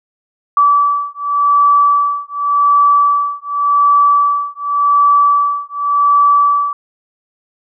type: beating tone pair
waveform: sine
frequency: 1153 / 1153.88 Hz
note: D6 / D6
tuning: -32 / -31 cents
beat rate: 0.88 Hz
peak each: -12 dBFS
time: 0.57-6.73 s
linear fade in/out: 2 ms
effects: none